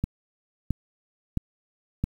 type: click train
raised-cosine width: 5 ms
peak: -12 dBFS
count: 4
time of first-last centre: 0.04-2.04 s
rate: 1.5 Hz
effects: 8-bit